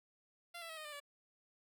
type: tone with pitch steps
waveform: 10% pulse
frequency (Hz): 690 / 665.3 / 641.6 / 618.6 / 596.5 / 575.2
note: F5 / E5 / E5 / D#5 / D5 / D5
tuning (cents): -21 / +16 / -47 / -10 / +27 / -36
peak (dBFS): -38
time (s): 0.54-1.002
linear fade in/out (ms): 10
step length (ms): 77
effects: none